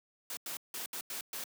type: noise bursts at uneven times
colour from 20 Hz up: white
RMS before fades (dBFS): -40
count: 6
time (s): 0.3-0.37 / 0.46-0.57 / 0.74-0.86 / 0.93-1.01 / 1.1-1.21 / 1.33-1.44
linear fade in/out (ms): 2
effects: high-pass 200 Hz 12 dB/octave